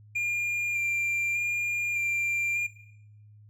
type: tone with vibrato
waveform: triangle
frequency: 2393 Hz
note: D7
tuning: 32 cents sharp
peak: -24 dBFS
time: 0.15-2.67 s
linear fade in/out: 10 ms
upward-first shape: square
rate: 0.83 Hz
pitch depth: 12 cents each way
effects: noise-tail reverb RT60 0.8 s tail -17 dB re dry + added 105 Hz sine -50 dBFS peak until 3.49 s